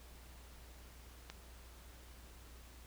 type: click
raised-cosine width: 0.2 ms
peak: -28 dBFS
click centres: 1.3 s
effects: added 60 Hz sine -55 dBFS peak until 2.86 s + pink hiss -60 dBFS RMS until 2.86 s